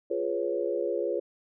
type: chord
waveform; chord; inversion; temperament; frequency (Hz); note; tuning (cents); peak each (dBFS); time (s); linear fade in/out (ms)
sine; C# dominant seventh; first; equal; 349.2 / 415.3 / 493.9 / 554.4; E#4 / G#4 / B4 / C#5; 0 / 0 / 0 / 0; -32; 0.1-1.2; 10
effects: none